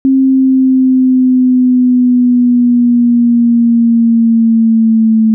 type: exponential sweep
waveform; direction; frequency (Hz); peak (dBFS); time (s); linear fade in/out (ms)
sine; down; 267.2 to 220; -5; 0.05-5.34; 0
effects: none